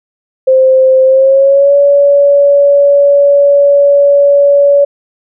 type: tone with pitch glide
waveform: sine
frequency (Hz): 523.3 to 567.4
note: C5 to C#5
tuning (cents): 0 to +40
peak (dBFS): -3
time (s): 0.47-4.85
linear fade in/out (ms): 10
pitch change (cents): +140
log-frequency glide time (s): 1.04-1.75
effects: none